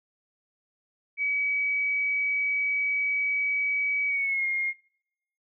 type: tone with pitch glide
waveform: sine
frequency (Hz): 2275 to 2135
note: C#7 to C7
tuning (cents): +44 to +34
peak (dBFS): -24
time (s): 1.17-4.74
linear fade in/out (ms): 50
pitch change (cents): -110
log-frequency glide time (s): 4.07-4.46
effects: noise-tail reverb RT60 0.8 s tail -22 dB re dry